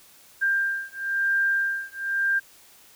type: beating tone pair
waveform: sine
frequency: 1590 / 1591 Hz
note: G6 / G6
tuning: +24 / +25 cents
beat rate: 1 Hz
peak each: -25 dBFS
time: 0.41-2.4 s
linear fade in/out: 20 ms
effects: white hiss -53 dBFS RMS until 2.95 s